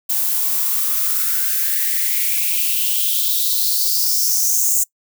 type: noise with high-pass filter sweep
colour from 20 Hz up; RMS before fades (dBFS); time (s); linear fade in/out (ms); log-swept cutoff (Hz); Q
violet; -18; 0.09-4.84; 10; 800 to 7200; 5.3
effects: noise-tail reverb RT60 0.1 s tail -23 dB re dry